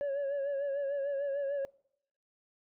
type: tone with vibrato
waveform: sine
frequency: 560 Hz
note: C#5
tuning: 18 cents sharp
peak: -28 dBFS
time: 0.01-1.65 s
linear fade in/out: 0 ms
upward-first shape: sine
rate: 6.7 Hz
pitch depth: 49 cents each way
effects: noise-tail reverb RT60 0.7 s tail -25 dB re dry + tanh soft clip ceiling -30 dBFS